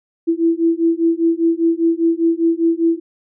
sine beating tone pair, 329.6 / 334.6 Hz, E4 / E4, 0 / +26 cents, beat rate 5 Hz, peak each -16 dBFS, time 0.27-3 s, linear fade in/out 20 ms, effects none

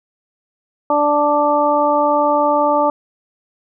harmonic tone, 293.7 Hz, D4, in tune, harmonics 1 / 2 / 3 / 4, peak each -21 / -16 / -16 / -19 dBFS, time 0.9-2.9 s, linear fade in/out 2 ms, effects none

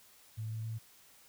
sine tone with pitch steps, 110 / 111.02 / 112.05 Hz, A2 / A2 / A2, 0 / +16 / +32 cents, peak -36 dBFS, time 0.37-0.79 s, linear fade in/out 20 ms, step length 140 ms, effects white hiss -61 dBFS RMS until 1.28 s

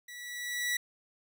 sawtooth tone with level ramp, 1948 Hz, B6, 24 cents flat, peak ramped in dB -41 to -24 dBFS, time 0.08-0.77 s, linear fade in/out 5 ms, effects none

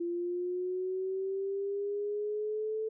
sine linear sweep, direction up, 342.3 to 440 Hz, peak -31 dBFS, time 0-2.89 s, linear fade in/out 10 ms, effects none

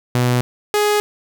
sawtooth tone pair in turn, 123.47 / 417.1 Hz, B2 / G#4, 0 / +7 cents, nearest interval octave + major sixth, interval 2107 cents, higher second, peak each -10 dBFS, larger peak neither, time 0.15-0.41 / 0.74-1 s, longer neither, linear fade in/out 0 ms, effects none

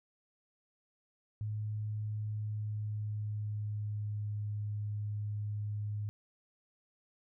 sine tone with pitch glide, 106.5 to 104.49 Hz, G#2 to G#2, +44 to +11 cents, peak -34 dBFS, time 1.41-6.09 s, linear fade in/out 0 ms, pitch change -33 cents, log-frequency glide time 2.3-4.35 s, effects none

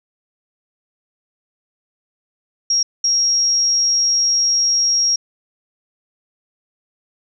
sine tone bursts at uneven times, 5600 Hz, F8, 4 cents sharp, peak -13 dBFS, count 2, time 2.7-2.83 / 3.04-5.16 s, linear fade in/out 5 ms, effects none

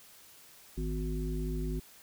harmonic tone with a mistuned harmonic, 52.2 Hz, G#1, 10 cents sharp, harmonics 1 / 3 / 5 / 7, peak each -33 / -38 / -40 / -41 dBFS, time 0.77-1.8 s, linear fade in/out 10 ms, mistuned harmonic 5, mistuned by -57 cents, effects white hiss -56 dBFS RMS until 2.02 s

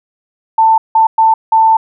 sine tone bursts at uneven times, 890 Hz, A5, 20 cents sharp, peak -5 dBFS, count 4, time 0.58-0.78 / 0.95-1.07 / 1.18-1.34 / 1.52-1.77 s, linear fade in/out 5 ms, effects none

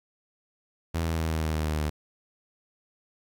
sawtooth tone with pitch steps, 82.6 / 81.6 / 80.62 / 79.65 / 78.69 / 77.74 / 76.8 / 75.88 Hz, E2 / E2 / E2 / D#2 / D#2 / D#2 / D#2 / D#2, +4 / -17 / -38 / +41 / +20 / -1 / -22 / -43 cents, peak -22 dBFS, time 0.94-1.9 s, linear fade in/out 10 ms, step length 120 ms, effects 10-bit

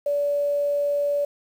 sine tone with quantisation, 576 Hz, D5, 34 cents flat, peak -20 dBFS, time 0.06-1.25 s, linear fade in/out 5 ms, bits 8, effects none

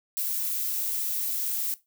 violet noise, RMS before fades -29 dBFS, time 0.17-1.74 s, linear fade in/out 0 ms, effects noise-tail reverb RT60 0.2 s tail -17 dB re dry

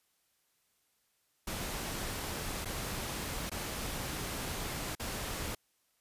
pink noise with dropouts, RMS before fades -38 dBFS, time 1.47-5.55 s, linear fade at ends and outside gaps 5 ms, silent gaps 2.648-2.655 / 3.497-3.515 / 4.952-4.996 s, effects white hiss -75 dBFS RMS until 6 s + resampled to 32000 Hz

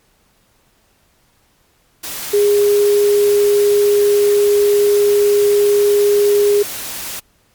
sine tone in noise, 410 Hz, G#4, 22 cents flat, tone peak -9 dBFS, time 2.33-6.63 s, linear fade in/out 10 ms, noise white, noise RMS -26 dBFS, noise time 2.03-7.2 s, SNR +14 dB, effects pink hiss -57 dBFS RMS until 7.54 s + MP3 96 kbps

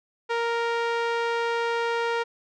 sawtooth tone with band-pass filter, 466.2 Hz, A#4, in tune, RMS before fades -26 dBFS, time 0.29-2.24 s, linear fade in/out 20 ms, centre 1200 Hz, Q 0.54, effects low-pass 6000 Hz 12 dB/octave

